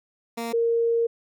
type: tone pair in turn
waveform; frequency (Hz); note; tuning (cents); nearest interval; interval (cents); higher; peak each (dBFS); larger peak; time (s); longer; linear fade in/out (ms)
15% pulse / sine; 231.9 / 463.8; A#3 / A#4; -9 / -9; octave; 1200; second; -22 / -19; second; 0.37-0.53 / 0.53-1.07; second; 10
effects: none